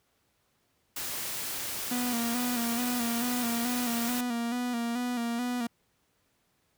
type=noise; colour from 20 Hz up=white; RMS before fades=-35 dBFS; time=0.96-4.21 s; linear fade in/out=5 ms
type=tone with vibrato; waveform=45% pulse; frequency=240 Hz; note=B3; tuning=49 cents flat; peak=-29 dBFS; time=1.91-5.67 s; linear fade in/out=5 ms; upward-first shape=square; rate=2.3 Hz; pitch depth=43 cents each way
effects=pink hiss -72 dBFS RMS until 6.77 s + high-pass 60 Hz 12 dB/octave